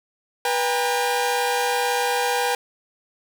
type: tone cluster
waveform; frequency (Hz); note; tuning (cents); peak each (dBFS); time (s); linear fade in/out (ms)
sawtooth; 487.6 / 802 / 917; B4 / G5 / A#5; -22 / +39 / -29; -20 / -19 / -26; 0.45-2.55; 2
effects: none